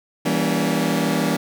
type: chord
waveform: sawtooth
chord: E diminished seventh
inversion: none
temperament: just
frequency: 164.81 / 197.78 / 237.3 / 284.8 Hz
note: E3 / G3 / Bb3 / Db4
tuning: 0 / +16 / +31 / +47 cents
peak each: -20 dBFS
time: 0.25-1.37 s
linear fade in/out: 10 ms
effects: none